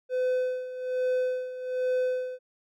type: tone with tremolo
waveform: triangle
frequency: 507 Hz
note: B4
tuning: 45 cents sharp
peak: -21 dBFS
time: 0.09-2.39 s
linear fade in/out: 50 ms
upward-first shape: sine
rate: 1.2 Hz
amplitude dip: 75%
effects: none